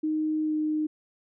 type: tone with pitch glide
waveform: sine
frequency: 310 to 307.3 Hz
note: D#4 to D#4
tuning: -6 to -21 cents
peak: -24 dBFS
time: 0.03-0.87 s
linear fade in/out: 10 ms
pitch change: -15 cents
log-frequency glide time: 0.43-0.54 s
effects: none